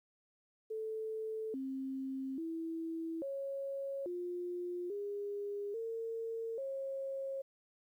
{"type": "tone with pitch steps", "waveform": "sine", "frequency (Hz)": [439, 266.3, 327.4, 550, 354, 407, 454.5, 542], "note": ["A4", "C4", "E4", "C#5", "F4", "G#4", "A#4", "C#5"], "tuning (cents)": [-4, 31, -12, -14, 23, -35, -44, -39], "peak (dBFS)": -37, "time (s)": [0.7, 7.42], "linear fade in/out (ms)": 10, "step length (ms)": 840, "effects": ["12-bit"]}